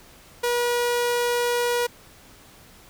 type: tone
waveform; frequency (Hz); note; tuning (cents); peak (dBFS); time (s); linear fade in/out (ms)
sawtooth; 482; B4; -42; -17; 0.43-1.87; 10
effects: pink hiss -50 dBFS RMS until 2.89 s